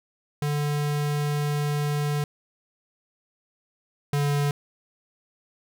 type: tone pair in turn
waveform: square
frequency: 146.83 / 144.14 Hz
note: D3 / D3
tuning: 0 / -32 cents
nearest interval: unison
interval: 32 cents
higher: first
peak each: -24 / -22 dBFS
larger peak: second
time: 0.42-2.24 / 4.13-4.51 s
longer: first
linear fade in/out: 2 ms
effects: none